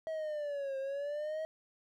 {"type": "linear two-way sweep", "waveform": "triangle", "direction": "down then up", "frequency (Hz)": [645, 533, 638], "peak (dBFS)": -33, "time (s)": [0.07, 1.45], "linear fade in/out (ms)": 0, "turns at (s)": 0.78, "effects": []}